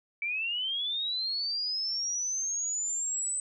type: linear sweep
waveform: sine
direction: up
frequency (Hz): 2292 to 8100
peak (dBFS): -29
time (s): 0.22-3.4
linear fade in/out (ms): 2
effects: none